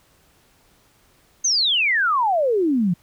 sine exponential sweep, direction down, 6490 to 164.81 Hz, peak -16 dBFS, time 1.44-2.94 s, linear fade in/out 10 ms, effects pink hiss -58 dBFS RMS until 3.02 s

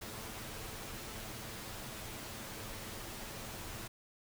pink noise with comb filter, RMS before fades -45 dBFS, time 0.01-3.88 s, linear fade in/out 10 ms, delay 9.1 ms, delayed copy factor +0.5, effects none

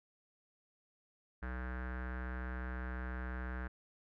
square tone with low-pass filter, 62.9 Hz, B1, 32 cents sharp, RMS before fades -41 dBFS, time 1.42-3.68 s, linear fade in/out 10 ms, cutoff 1600 Hz, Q 5.8, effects none

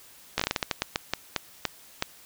slowing click train, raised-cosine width 0.2 ms, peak -7 dBFS, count 15, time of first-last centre 0.38-2.024 s, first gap 15 ms, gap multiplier 1.28, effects white hiss -52 dBFS RMS until 2.25 s

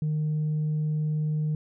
sine tone, 153.1 Hz, D#3, 28 cents flat, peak -22 dBFS, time 0.02-1.55 s, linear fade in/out 2 ms, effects tanh soft clip ceiling -22 dBFS

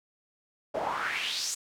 pink noise with band-pass filter sweep, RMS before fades -32 dBFS, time 0.74-1.55 s, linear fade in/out 10 ms, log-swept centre 570 to 7600 Hz, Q 3.6, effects none

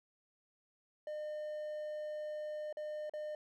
triangle tone with dropouts, 606 Hz, D#5, 46 cents flat, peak -37 dBFS, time 1.07-3.35 s, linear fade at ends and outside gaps 2 ms, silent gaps 2.727-2.77 / 3.096-3.136 s, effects none

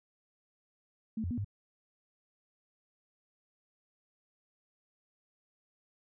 sine tone with pitch steps, 220.9 / 87.6 / 241.3 / 101.3 Hz, A3 / F2 / B3 / G#2, +7 / +6 / -40 / -43 cents, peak -32 dBFS, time 1.17-1.446 s, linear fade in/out 5 ms, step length 69 ms, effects none

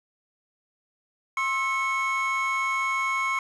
triangle tone cluster, 1064 / 1314 / 2203 Hz, C6 / E6 / C#7, +29 / -6 / -11 cents, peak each -25 / -32 / -25 dBFS, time 1.37-3.39 s, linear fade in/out 2 ms, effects resampled to 24000 Hz + 8-bit

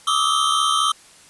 square tone cluster, 1160 / 1235 / 1299 / 3140 Hz, D6 / D#6 / E6 / G7, -22 / -13 / -26 / +2 cents, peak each -23 dBFS, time 0.07-0.92 s, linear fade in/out 5 ms, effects white hiss -48 dBFS RMS until 1.29 s + resampled to 24000 Hz

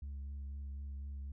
sine tone with vibrato, 69.7 Hz, C#2, 10 cents sharp, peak -38 dBFS, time 0.02-1.32 s, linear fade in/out 5 ms, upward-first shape triangle, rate 4 Hz, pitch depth 27 cents each way, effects tanh soft clip ceiling -40 dBFS

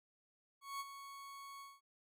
40% pulse tone with ADSR envelope, 1108.7 Hz, C#6, in tune, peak -39 dBFS, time 0.61-1.81 s, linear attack 190 ms, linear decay 35 ms, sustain -10 dB, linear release 200 ms, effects none

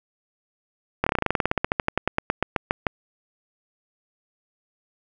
slowing click train, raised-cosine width 0.5 ms, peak -5 dBFS, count 26, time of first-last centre 1.04-2.868 s, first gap 25 ms, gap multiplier 1.08, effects none

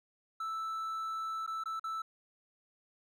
triangle tone with dropouts, 1318.5 Hz, E6, in tune, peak -33 dBFS, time 0.4-2.02 s, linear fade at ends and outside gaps 5 ms, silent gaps 1.465-1.475 / 1.638-1.657 / 1.796-1.84 s, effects none

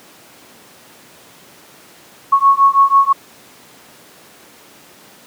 sine beating tone pair, 1100 / 1106.1 Hz, C#6 / C#6, -14 / -4 cents, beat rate 6.1 Hz, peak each -11 dBFS, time 2.32-3.13 s, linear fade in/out 10 ms, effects pink hiss -43 dBFS RMS until 5.26 s + high-pass 200 Hz 12 dB/octave

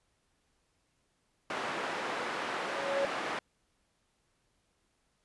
white band-pass noise, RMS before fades -36 dBFS, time 1.5-3.39 s, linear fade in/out 2 ms, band 280 to 1600 Hz, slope 12 dB/octave
triangle tone with exponential growth, 554.4 Hz, C#5, in tune, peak -24 dBFS, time 2.26-3.05 s, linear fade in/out 0 ms, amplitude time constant 170 ms
effects pink hiss -75 dBFS RMS until 5.24 s + resampled to 24000 Hz

